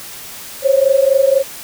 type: tone pair together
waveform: sine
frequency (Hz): 530.4 / 554.4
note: C5 / C#5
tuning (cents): +23 / 0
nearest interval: minor second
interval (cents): 77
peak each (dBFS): -12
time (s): 0.62-1.44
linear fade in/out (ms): 50
effects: white hiss -32 dBFS RMS until 1.63 s